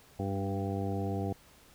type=harmonic tone with a mistuned harmonic; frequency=98 Hz; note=G2; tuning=in tune; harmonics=1 / 2 / 3 / 4 / 5 / 7 / 8; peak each=-34 / -37 / -39 / -40 / -41 / -42 / -43 dBFS; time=0.19-1.33 s; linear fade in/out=5 ms; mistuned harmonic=2; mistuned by=+15 cents; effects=pink hiss -59 dBFS RMS until 1.74 s